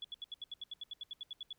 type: tone bursts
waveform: sine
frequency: 3400 Hz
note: G#7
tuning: 40 cents sharp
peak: -40 dBFS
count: 16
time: 0.02-1.529 s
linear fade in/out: 2 ms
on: 24 ms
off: 75 ms
effects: pink hiss -75 dBFS RMS until 1.58 s